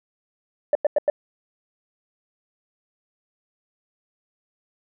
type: tone bursts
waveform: sine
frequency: 590 Hz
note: D5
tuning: 8 cents sharp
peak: -13 dBFS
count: 4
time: 0.73-1.1 s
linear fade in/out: 2 ms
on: 22 ms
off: 94 ms
effects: tanh soft clip ceiling -11 dBFS